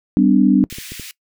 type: chord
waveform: sine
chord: G major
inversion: none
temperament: equal with one note detuned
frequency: 196 / 252.9 / 293.7 Hz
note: G3 / B3 / D4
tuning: 0 / +41 / 0 cents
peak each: -14 dBFS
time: 0.17-0.64 s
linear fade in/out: 0 ms
type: high-pass noise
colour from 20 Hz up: pink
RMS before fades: -34 dBFS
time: 0.7-1.11 s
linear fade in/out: 0 ms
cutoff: 2000 Hz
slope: 24 dB/octave
type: clicks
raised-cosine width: 3 ms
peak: -20 dBFS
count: 4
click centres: 0.726 / 0.785 / 0.92 / 0.997 s
effects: noise-tail reverb RT60 0.1 s tail -21 dB re dry